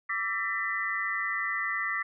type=tone cluster; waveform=sine; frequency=1161 / 1340 / 1792 / 1991 Hz; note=D6 / E6 / A6 / B6; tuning=-20 / +28 / +31 / +14 cents; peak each=-35 / -39 / -33 / -31 dBFS; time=0.09-2.03 s; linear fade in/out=10 ms; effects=none